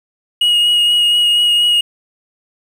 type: tone with vibrato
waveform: triangle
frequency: 2885 Hz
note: F#7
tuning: 44 cents flat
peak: -8 dBFS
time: 0.41-1.81 s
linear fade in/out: 5 ms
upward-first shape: sine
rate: 4.2 Hz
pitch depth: 14 cents each way
effects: 7-bit